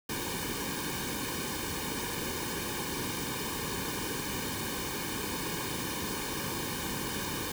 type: noise with comb filter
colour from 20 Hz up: pink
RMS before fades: -35 dBFS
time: 0.09-7.52 s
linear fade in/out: 5 ms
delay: 1.5 ms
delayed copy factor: -0.9
effects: none